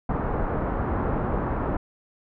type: low-pass noise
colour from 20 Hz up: pink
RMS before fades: -26 dBFS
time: 0.09-1.77 s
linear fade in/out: 5 ms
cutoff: 1300 Hz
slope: 24 dB/octave
effects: none